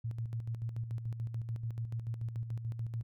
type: tone with tremolo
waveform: sine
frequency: 114.8 Hz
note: A#2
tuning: 26 cents flat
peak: -33 dBFS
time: 0.04-3.03 s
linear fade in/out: 10 ms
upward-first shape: square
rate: 6.9 Hz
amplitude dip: 55%
effects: none